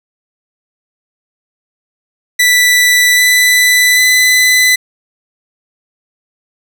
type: tone with pitch steps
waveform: sawtooth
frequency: 1975 / 1989.9 / 2005 Hz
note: B6 / B6 / B6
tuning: 0 / +13 / +26 cents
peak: -3 dBFS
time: 2.39-4.76 s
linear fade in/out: 10 ms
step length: 790 ms
effects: none